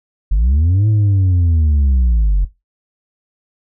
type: linear two-way sweep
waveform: sine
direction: up then down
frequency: 44.3 to 109.1 to 44.3 Hz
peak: -7 dBFS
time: 0.31-2.45 s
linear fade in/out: 10 ms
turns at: 0.88 s
effects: noise-tail reverb RT60 0.2 s tail -18 dB re dry + tanh soft clip ceiling -9 dBFS